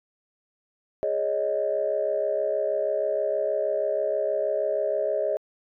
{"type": "chord", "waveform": "sine", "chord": "Ab suspended fourth", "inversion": "none", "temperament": "equal with one note detuned", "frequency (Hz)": [415.3, 556, 622.3], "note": ["Ab4", "Db5", "Eb5"], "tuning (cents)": [0, 5, 0], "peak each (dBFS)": [-29, -27, -25], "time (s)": [1.03, 5.37], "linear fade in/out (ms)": 0, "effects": ["tanh soft clip ceiling -14 dBFS"]}